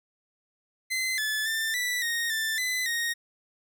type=tone with pitch steps; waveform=sawtooth; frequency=2054 / 1731 / 1785 / 1971 / 1861 / 1773 / 2012 / 1865 Hz; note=C7 / A6 / A6 / B6 / A#6 / A6 / B6 / A#6; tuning=-33 / -29 / +24 / -4 / -3 / +13 / +32 / 0 cents; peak=-23 dBFS; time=0.9-3.14 s; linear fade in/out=20 ms; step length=280 ms; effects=none